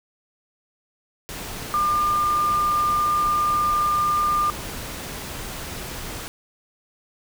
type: tone in noise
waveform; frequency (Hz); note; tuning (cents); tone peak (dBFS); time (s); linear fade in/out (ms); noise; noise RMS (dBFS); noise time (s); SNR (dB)
sine; 1200; D6; +37; -18; 1.74-4.5; 0; pink; -33; 1.29-6.28; +12
effects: none